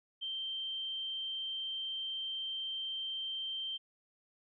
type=tone; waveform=sine; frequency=3136 Hz; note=G7; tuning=in tune; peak=-36 dBFS; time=0.21-3.78 s; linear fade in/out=20 ms; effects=none